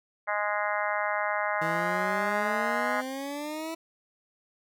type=harmonic tone; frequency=207.7 Hz; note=G#3; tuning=in tune; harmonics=3 / 4 / 5 / 6 / 7 / 8 / 9 / 10; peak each=-32 / -33 / -34 / -35 / -35 / -36 / -37 / -37 dBFS; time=0.27-3.02 s; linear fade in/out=20 ms
type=exponential sweep; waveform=20% pulse; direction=up; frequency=160.8 to 329.6 Hz; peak=-28 dBFS; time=1.61-3.75 s; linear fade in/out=10 ms
effects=none